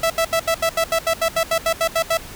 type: tone bursts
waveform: sawtooth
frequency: 659.3 Hz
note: E5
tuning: in tune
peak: -12 dBFS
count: 15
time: 0.03-2.173 s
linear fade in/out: 5 ms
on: 71 ms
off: 77 ms
effects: pink hiss -37 dBFS RMS until 2.35 s